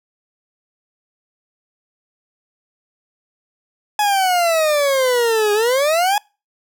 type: exponential two-way sweep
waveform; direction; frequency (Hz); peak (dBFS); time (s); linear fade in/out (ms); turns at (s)
40% pulse; down then up; 847 to 409.7 to 847; -13; 3.99-6.18; 2; 5.53
effects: noise-tail reverb RT60 0.3 s tail -26 dB re dry